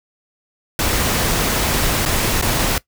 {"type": "noise with dropouts", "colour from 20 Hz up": "pink", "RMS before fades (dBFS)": -18, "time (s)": [0.79, 2.78], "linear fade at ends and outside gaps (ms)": 1, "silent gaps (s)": [[2.052, 2.06], [2.413, 2.424]], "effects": ["noise-tail reverb RT60 0.1 s tail -19 dB re dry"]}